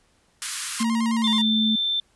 white high-pass noise, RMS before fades -28 dBFS, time 0.42-0.83 s, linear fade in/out 0 ms, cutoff 1100 Hz, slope 48 dB/octave
sawtooth tone with vibrato, 1000 Hz, B5, 21 cents sharp, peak -25 dBFS, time 0.79-1.42 s, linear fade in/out 10 ms, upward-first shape square, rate 9.3 Hz, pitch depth 96 cents each way
sine tone with pitch glide, 227.3 to 219.2 Hz, A#3 to A3, -43 to -6 cents, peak -20 dBFS, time 0.8-1.76 s, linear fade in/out 10 ms, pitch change -63 cents, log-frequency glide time 1.2-1.29 s
sine tone, 3555 Hz, A7, 17 cents sharp, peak -21 dBFS, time 1.24-2 s, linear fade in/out 2 ms
effects pink hiss -63 dBFS RMS until 2.15 s + resampled to 24000 Hz

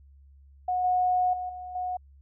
sine tone with level steps, 729 Hz, F#5, 26 cents flat, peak -24 / -21 / -30 / -36 / -28 dBFS, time 0.68-1.97 s, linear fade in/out 5 ms, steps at 0.84 / 1.33 / 1.49 / 1.75 s, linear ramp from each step 5 ms, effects added 69 Hz sine -51 dBFS peak until 2.21 s

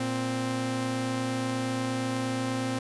sawtooth tone pair together, 116.6 / 261.6 Hz, A#2 / C4, +1 / 0 cents, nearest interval octave + major second, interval 1399 cents, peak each -29 / -25 dBFS, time 0-2.79 s, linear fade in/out 5 ms, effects resampled to 24000 Hz

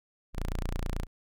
sawtooth tone, 29.14 Hz, A#0, in tune, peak -26 dBFS, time 0.33-1.07 s, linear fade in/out 50 ms, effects none

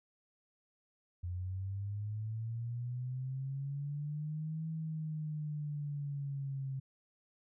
sine linear two-way sweep, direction up then down, 87.31 to 160.9 to 133.3 Hz, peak -36 dBFS, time 1.23-6.8 s, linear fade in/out 10 ms, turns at 4.68 s, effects none

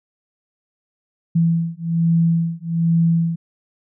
sine beating tone pair, 166 / 167.2 Hz, E3 / E3, +12 / +25 cents, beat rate 1.2 Hz, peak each -18 dBFS, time 1.35-3.36 s, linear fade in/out 10 ms, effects none

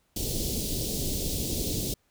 pink band-stop noise, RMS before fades -30 dBFS, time 0.16-1.94 s, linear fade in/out 5 ms, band 490 to 3700 Hz, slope 24 dB/octave, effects pink hiss -70 dBFS RMS until 2.1 s

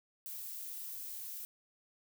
violet noise, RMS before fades -44 dBFS, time 0.26-1.45 s, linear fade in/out 0 ms, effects none

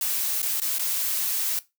blue noise with dropouts, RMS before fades -26 dBFS, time 0.01-1.59 s, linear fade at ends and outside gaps 2 ms, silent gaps 0.419-0.428 / 0.601-0.617 / 0.784-0.794 s, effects noise-tail reverb RT60 0.2 s tail -17 dB re dry

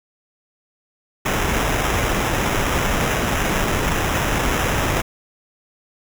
pink noise with sample-and-hold, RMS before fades -20 dBFS, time 1.25-5.02 s, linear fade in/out 10 ms, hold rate 4410 Hz, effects none

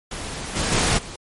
pink noise with level steps, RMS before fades -31 / -23 / -19 / -36 dBFS, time 0.11-1.16 s, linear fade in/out 5 ms, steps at 0.55 / 0.71 / 0.97 s, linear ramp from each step 20 ms, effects MP3 48 kbps

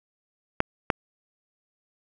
clicks, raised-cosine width 0.5 ms, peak -5 dBFS, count 2, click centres 0.604 / 0.902 s, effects none

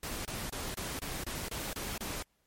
pink noise bursts, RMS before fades -38 dBFS, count 9, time 0.03-2.226 s, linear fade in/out 2 ms, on 220 ms, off 27 ms, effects pink hiss -74 dBFS RMS until 2.46 s + MP3 64 kbps

